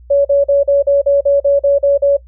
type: tone bursts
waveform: sine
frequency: 563 Hz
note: C#5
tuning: 27 cents sharp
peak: -7 dBFS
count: 11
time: 0.1-2.17 s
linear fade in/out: 10 ms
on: 150 ms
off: 42 ms
effects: noise-tail reverb RT60 0.1 s tail -18 dB re dry + added 60 Hz sine -37 dBFS peak until 2.27 s